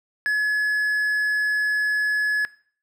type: tone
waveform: triangle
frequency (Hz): 1700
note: G#6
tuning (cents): +40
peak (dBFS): -17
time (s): 0.26-2.45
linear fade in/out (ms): 0
effects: noise-tail reverb RT60 0.5 s tail -20 dB re dry